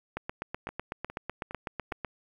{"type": "two click trains", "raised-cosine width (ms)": 0.5, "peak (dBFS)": [-18, -24], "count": [16, 4], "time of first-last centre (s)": [[0.17, 2.047], [0.69, 1.92]], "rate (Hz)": [7.99, 2.44], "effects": ["9-bit"]}